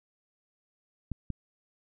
clicks, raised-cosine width 5 ms, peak -21 dBFS, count 2, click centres 1.117 / 1.303 s, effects none

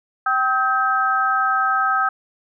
sine tone cluster, 774 / 1280 / 1570 Hz, G5 / D#6 / G6, -22 / +49 / +2 cents, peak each -23 / -18 / -22 dBFS, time 0.26-2.09 s, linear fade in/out 5 ms, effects none

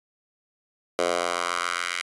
10% pulse tone with high-pass filter sweep, 87.31 Hz, F2, in tune, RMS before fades -27 dBFS, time 0.99-2.02 s, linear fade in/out 0 ms, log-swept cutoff 530 to 2000 Hz, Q 1.9, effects resampled to 24000 Hz

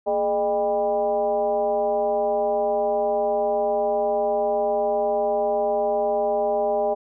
sine tone with frequency modulation, 610 Hz, D#5, 34 cents flat, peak -19 dBFS, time 0.06-6.95 s, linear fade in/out 20 ms, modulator 189 Hz, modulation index 1.1, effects none

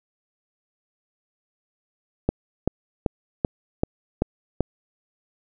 click train, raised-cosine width 2 ms, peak -6 dBFS, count 7, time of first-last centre 2.29-4.607 s, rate 2.59 Hz, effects none

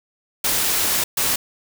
white noise bursts at uneven times, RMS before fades -20 dBFS, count 2, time 0.44-1.04 / 1.17-1.36 s, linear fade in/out 5 ms, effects none

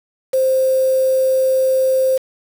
sine tone with quantisation, 524 Hz, C5, 2 cents sharp, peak -12 dBFS, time 0.33-2.18 s, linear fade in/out 10 ms, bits 5, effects none

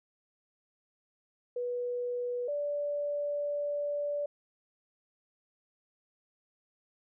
sine tone pair in turn, 488.7 / 581.2 Hz, B4 / D5, -18 / -18 cents, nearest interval minor third, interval 300 cents, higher second, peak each -31 / -30 dBFS, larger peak second, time 1.56-2.48 / 2.48-4.26 s, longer second, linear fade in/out 5 ms, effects none

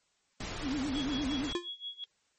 pink noise, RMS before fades -39 dBFS, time 0.4-1.53 s, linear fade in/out 5 ms
sine tone with vibrato, 277.2 Hz, C#4, in tune, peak -31 dBFS, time 0.61-1.51 s, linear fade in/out 50 ms, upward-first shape triangle, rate 8.7 Hz, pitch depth 190 cents each way
sine tone with tremolo, 3340 Hz, G#7, 9 cents sharp, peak -36 dBFS, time 0.95-2.04 s, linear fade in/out 0 ms, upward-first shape sine, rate 5.7 Hz, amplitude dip 90%
square tone with exponential decay, 349.2 Hz, F4, in tune, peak -27 dBFS, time 1.55-1.69 s, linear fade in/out 1 ms, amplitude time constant 30 ms
effects white hiss -73 dBFS RMS until 2.38 s + MP3 32 kbps

